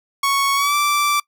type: tone with pitch glide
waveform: sawtooth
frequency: 1108.7 to 1168.5 Hz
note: C#6 to D6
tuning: 0 to -9 cents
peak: -12 dBFS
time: 0.23-1.2 s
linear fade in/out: 5 ms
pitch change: +91 cents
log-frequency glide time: 0.55-0.75 s
effects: noise-tail reverb RT60 0.1 s tail -23 dB re dry